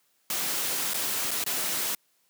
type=noise with dropouts; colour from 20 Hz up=white; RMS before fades=-29 dBFS; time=0.3-1.95 s; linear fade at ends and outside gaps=2 ms; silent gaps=0.936-0.942 / 1.309-1.313 / 1.441-1.463 s; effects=white hiss -69 dBFS RMS until 2.29 s + high-pass 150 Hz 12 dB/octave